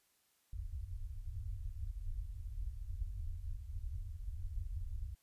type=low-pass noise; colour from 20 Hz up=pink; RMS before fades=-42 dBFS; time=0.53-5.15 s; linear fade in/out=5 ms; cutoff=100 Hz; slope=96 dB/octave; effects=white hiss -75 dBFS RMS until 5.22 s + resampled to 32000 Hz